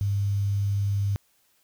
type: tone with quantisation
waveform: sine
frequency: 100.2 Hz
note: G2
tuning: 38 cents sharp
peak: -22 dBFS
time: 0.01-1.16 s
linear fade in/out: 0 ms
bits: 8
effects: white hiss -66 dBFS RMS until 1.63 s